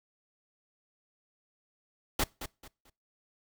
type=noise with echo; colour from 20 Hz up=pink; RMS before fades=-28 dBFS; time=2.19-2.24 s; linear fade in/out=5 ms; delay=220 ms; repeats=3; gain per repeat=-11 dB; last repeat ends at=2.9 s; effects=noise-tail reverb RT60 0.3 s tail -24 dB re dry